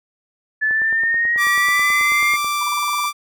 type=exponential sweep; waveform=sine; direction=up; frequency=1729 to 2134 Hz; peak=-15 dBFS; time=0.61-2.37 s; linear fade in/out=20 ms
type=click train; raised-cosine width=1 ms; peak=-22 dBFS; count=17; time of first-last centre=0.71-2.445 s; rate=9.22 Hz
type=tone; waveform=sawtooth; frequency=1174.7 Hz; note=D6; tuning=in tune; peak=-15 dBFS; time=1.37-3.13 s; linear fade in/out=50 ms
type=tone bursts; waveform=sine; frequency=988 Hz; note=B5; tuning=in tune; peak=-24 dBFS; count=9; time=2.61-3.059 s; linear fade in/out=5 ms; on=25 ms; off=28 ms
effects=none